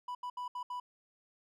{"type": "tone bursts at uneven times", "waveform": "triangle", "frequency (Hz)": 987.8, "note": "B5", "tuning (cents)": 0, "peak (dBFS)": -35, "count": 5, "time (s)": [[0.08, 0.15], [0.23, 0.3], [0.37, 0.48], [0.55, 0.63], [0.7, 0.8]], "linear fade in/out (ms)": 5, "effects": []}